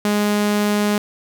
sawtooth tone, 207.5 Hz, G#3, 1 cent flat, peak -12 dBFS, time 0.05-0.98 s, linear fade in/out 2 ms, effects none

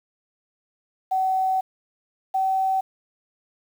sine tone pair in turn, 757 / 764.5 Hz, F#5 / G5, +39 / -44 cents, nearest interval unison, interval 17 cents, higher second, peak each -19 dBFS, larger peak neither, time 1.11-1.61 / 2.34-2.81 s, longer first, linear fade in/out 10 ms, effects 8-bit

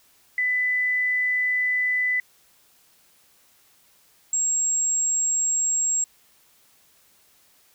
sine tone pair in turn, 1998 / 7572 Hz, B6 / A#8, +20 / +26 cents, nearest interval octave + major seventh, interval 2306 cents, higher second, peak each -20 dBFS, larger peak neither, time 0.38-2.2 / 4.33-6.04 s, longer first, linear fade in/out 2 ms, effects white hiss -59 dBFS RMS until 7.74 s

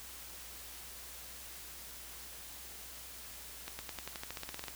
accelerating click train, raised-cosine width 0.2 ms, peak -23 dBFS, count 15, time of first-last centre 3.68-4.683 s, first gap 110 ms, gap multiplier 0.93, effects added 60 Hz sine -58 dBFS peak until 4.75 s + white hiss -49 dBFS RMS until 4.75 s

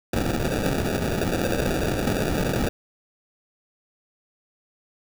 blue noise with sample-and-hold, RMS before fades -24 dBFS, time 0.13-2.69 s, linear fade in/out 5 ms, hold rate 1050 Hz, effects none

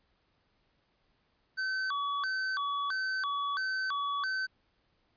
square tone with vibrato, 1318.5 Hz, E6, in tune, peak -31 dBFS, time 1.57-4.47 s, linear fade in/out 20 ms, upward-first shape square, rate 1.5 Hz, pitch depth 260 cents each way, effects pink hiss -73 dBFS RMS until 5.16 s + resampled to 11025 Hz

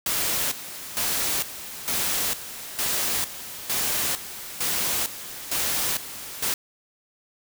white noise with tremolo, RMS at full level -25 dBFS, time 0.06-6.54 s, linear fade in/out 2 ms, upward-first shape square, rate 1.1 Hz, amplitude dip 75%, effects none

